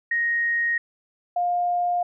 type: tone pair in turn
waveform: sine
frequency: 1871 / 706.9 Hz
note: A#6 / F5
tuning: +6 / +21 cents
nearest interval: octave + perfect fourth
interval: 1685 cents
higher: first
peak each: -20 dBFS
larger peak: neither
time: 0.11-0.78 / 1.36-2.03 s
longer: neither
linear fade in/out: 5 ms
effects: none